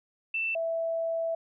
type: tone pair in turn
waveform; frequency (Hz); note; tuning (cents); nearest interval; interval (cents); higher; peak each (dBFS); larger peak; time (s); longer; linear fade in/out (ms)
sine; 2667 / 659.7; E7 / E5; +20 / +1; 2 octaves; 2419; first; -27; neither; 0.34-0.55 / 0.55-1.35; second; 5
effects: none